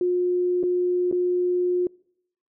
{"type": "tone with dropouts", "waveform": "sine", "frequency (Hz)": 358.2, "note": "F4", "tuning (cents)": 44, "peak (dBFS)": -19, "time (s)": [0.01, 1.87], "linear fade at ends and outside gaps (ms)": 2, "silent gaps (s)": [[0.63, 0.636], [1.114, 1.125]], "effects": ["noise-tail reverb RT60 0.7 s tail -26 dB re dry"]}